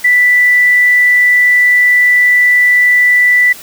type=tone; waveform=sine; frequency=1975.5 Hz; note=B6; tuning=in tune; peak=-5 dBFS; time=0.04-3.53 s; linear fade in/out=10 ms; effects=white hiss -32 dBFS RMS until 3.62 s